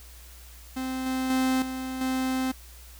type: tone with level steps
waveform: 45% pulse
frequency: 260 Hz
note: C4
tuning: 11 cents flat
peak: -29 / -26 / -22 / -31 / -25 dBFS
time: 0.76-2.52 s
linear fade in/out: 10 ms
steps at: 1.06 / 1.3 / 1.62 / 2.01 s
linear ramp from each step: 2 ms
effects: added 60 Hz sine -46 dBFS peak until 2.99 s + white hiss -51 dBFS RMS until 2.99 s